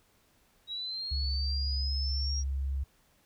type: linear sweep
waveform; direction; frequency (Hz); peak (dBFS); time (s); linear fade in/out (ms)
sine; up; 3828 to 5680; -34; 0.67-2.44; 50
type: tone with pitch glide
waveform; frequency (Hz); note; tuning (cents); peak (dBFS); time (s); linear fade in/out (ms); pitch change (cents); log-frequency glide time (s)
sine; 69.3 to 67.99; C#2 to C#2; 0 to -33; -29; 1.11-2.84; 10; -33; 1.4-1.95
effects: pink hiss -67 dBFS RMS until 3.25 s